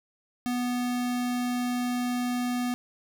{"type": "tone", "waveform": "square", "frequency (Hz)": 246, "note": "B3", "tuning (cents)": -7, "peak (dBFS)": -27, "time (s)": [0.46, 2.74], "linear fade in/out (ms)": 0, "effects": []}